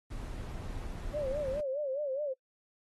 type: noise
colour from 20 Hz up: brown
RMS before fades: -40 dBFS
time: 0.1-1.61 s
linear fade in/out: 10 ms
type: tone with vibrato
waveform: sine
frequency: 560 Hz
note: C#5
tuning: 18 cents sharp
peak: -31 dBFS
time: 1.13-2.34 s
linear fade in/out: 20 ms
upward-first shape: sine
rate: 4.8 Hz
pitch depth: 130 cents each way
effects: noise-tail reverb RT60 0.1 s tail -22 dB re dry + AAC 32 kbps